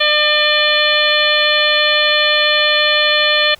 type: harmonic tone with a mistuned harmonic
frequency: 601 Hz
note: D5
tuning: 40 cents sharp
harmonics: 1 / 2 / 3 / 4 / 5 / 6 / 7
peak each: -18 / -22 / -17 / -19 / -18 / -17 / -21 dBFS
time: 0-3.55 s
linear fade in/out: 10 ms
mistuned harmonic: 6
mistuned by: -65 cents
effects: pink hiss -47 dBFS RMS until 3.59 s